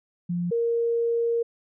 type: tone pair in turn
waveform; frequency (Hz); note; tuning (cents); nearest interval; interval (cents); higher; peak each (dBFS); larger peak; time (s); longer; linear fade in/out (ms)
sine; 174.61 / 466.2; F3 / A#4; 0 / 0; octave + perfect fourth; 1700; second; -24 / -21; second; 0.29-0.51 / 0.51-1.43; second; 10
effects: none